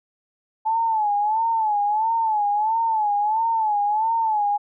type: tone with vibrato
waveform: sine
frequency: 865 Hz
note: A5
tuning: 30 cents flat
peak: -18 dBFS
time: 0.65-4.58 s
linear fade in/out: 20 ms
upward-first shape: sine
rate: 1.5 Hz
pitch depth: 100 cents each way
effects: none